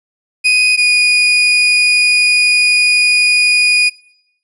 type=tone pair in turn; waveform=35% pulse; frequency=2489 / 2462 Hz; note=D#7 / D#7; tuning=0 / -19 cents; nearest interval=unison; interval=19 cents; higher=first; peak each=-6 dBFS; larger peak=neither; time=0.44-0.77 / 0.77-3.9 s; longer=second; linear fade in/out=20 ms; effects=noise-tail reverb RT60 0.8 s tail -23 dB re dry + resampled to 24000 Hz